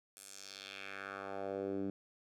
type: tone with band-pass filter sweep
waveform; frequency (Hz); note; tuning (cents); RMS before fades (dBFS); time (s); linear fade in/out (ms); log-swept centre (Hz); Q
10% pulse; 98; G2; 0; -43; 0.17-1.9; 0; 10000 to 250; 2
effects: none